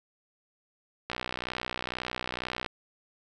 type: click train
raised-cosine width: 0.3 ms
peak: -16 dBFS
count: 98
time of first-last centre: 1.1-2.662 s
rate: 62.1 Hz
effects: none